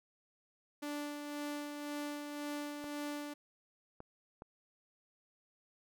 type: tone with tremolo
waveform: sawtooth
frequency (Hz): 292.7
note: D4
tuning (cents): -6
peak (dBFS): -34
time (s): 0.82-3.34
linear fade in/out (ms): 10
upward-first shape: sine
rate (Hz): 1.9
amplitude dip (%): 40
type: clicks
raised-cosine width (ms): 1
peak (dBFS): -34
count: 3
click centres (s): 2.842 / 4.004 / 4.421
effects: none